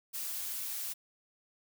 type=noise; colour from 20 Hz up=blue; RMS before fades=-38 dBFS; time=0.13-0.94 s; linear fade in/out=20 ms; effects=none